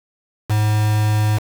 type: tone with quantisation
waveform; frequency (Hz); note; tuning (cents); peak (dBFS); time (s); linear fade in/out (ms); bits
triangle; 106.5; G#2; +44; -12; 0.49-1.39; 20; 4
effects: none